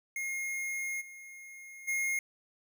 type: tone with level steps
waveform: square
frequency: 2144 Hz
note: C7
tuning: 42 cents sharp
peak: -34 / -47 / -30 dBFS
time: 0.16-2.19 s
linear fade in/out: 2 ms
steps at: 1 / 1.87 s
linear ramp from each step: 20 ms
effects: none